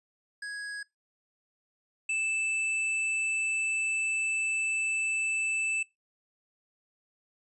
square tone pair in turn, 1661.2 / 2637 Hz, G#6 / E7, 0 / 0 cents, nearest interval minor sixth, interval 800 cents, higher second, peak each -36 / -28 dBFS, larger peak second, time 0.42-0.83 / 2.09-5.83 s, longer second, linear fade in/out 5 ms, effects noise-tail reverb RT60 0.2 s tail -23 dB re dry + resampled to 24000 Hz

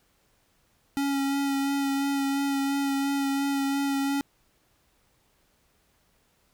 square tone with vibrato, 277.2 Hz, C#4, in tune, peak -25 dBFS, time 0.97-4.21 s, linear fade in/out 0 ms, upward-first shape sine, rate 2.9 Hz, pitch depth 16 cents each way, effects pink hiss -67 dBFS RMS until 6.53 s

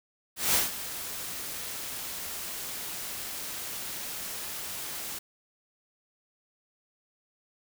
white noise with ADSR envelope, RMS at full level -23 dBFS, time 0.36-5.19 s, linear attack 180 ms, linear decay 160 ms, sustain -14 dB, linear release 8 ms, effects none

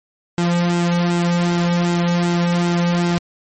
sawtooth tone with flanger, 173.4 Hz, F3, 12 cents flat, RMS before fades -17 dBFS, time 0.38-3.18 s, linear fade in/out 0 ms, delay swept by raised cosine 1.7 to 2.9 ms, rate 2.6 Hz, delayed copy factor -0.7, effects MP3 32 kbps

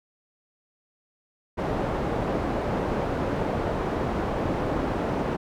white low-pass noise, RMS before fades -27 dBFS, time 1.57-5.37 s, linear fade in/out 20 ms, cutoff 620 Hz, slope 12 dB/octave, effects none

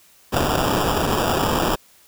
white noise with sample-and-hold, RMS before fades -20 dBFS, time 0.32-1.76 s, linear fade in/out 20 ms, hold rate 2100 Hz, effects white hiss -53 dBFS RMS until 2.07 s

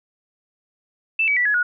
sine tone with pitch steps, 2648 / 2279 / 1961 / 1687.5 / 1452.2 Hz, E7 / C#7 / B6 / G#6 / F#6, +7 / +47 / -13 / +27 / -33 cents, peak -16 dBFS, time 1.19-1.63 s, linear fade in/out 5 ms, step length 88 ms, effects none

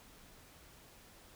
silence, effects pink hiss -59 dBFS RMS until 1.35 s

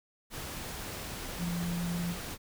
sine tone in noise, 172.8 Hz, F3, 18 cents flat, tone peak -31 dBFS, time 1.38-2.16 s, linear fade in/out 50 ms, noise pink, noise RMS -40 dBFS, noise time 0.3-2.38 s, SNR +6 dB, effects none

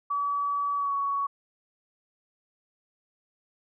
sine tone with pitch glide, 1143 to 1120.1 Hz, D6 to C#6, -47 to +18 cents, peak -25 dBFS, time 0.1-1.27 s, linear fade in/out 10 ms, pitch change -35 cents, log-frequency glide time 0.76-0.93 s, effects none

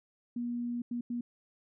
sine tone bursts at uneven times, 240 Hz, B3, 49 cents flat, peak -32 dBFS, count 3, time 0.36-0.82 / 0.91-1.01 / 1.1-1.21 s, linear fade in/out 5 ms, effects none

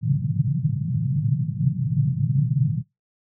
pink band-pass noise, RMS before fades -22 dBFS, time 0.01-2.83 s, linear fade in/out 50 ms, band 120 to 160 Hz, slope 48 dB/octave, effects noise-tail reverb RT60 0.2 s tail -22 dB re dry

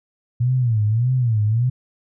sine tone with vibrato, 116.54 Hz, A#2, in tune, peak -15 dBFS, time 0.4-1.7 s, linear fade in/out 10 ms, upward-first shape sine, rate 1.7 Hz, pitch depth 180 cents each way, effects none

